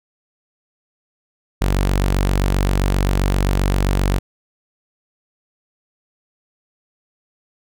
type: tone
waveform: sawtooth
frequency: 47.6 Hz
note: F#1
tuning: 50 cents sharp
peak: -11 dBFS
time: 1.61-4.19 s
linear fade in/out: 10 ms
effects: none